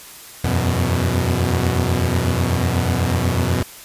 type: chord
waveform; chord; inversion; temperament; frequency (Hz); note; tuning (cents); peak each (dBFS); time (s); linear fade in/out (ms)
sawtooth; E suspended second; none; equal with one note detuned; 84.38 / 92.5 / 123.47; E2 / F#2 / B2; +41 / 0 / 0; -17; 0.44-3.63; 5
effects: white hiss -39 dBFS RMS until 3.84 s + resampled to 32000 Hz